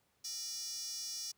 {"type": "tone with high-pass filter", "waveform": "square", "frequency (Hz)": 266.4, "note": "C4", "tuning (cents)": 31, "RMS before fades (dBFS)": -42, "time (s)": [0.24, 1.32], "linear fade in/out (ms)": 10, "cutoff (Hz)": 5500, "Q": 6.4, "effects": ["pink hiss -75 dBFS RMS until 1.37 s", "high-pass 80 Hz 12 dB/octave"]}